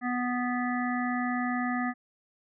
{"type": "harmonic tone", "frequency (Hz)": 246.9, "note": "B3", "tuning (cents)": 0, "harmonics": [1, 3, 5, 7, 8], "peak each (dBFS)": [-29, -34, -36, -37, -38], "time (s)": [0.01, 1.94], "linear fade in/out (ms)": 50, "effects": []}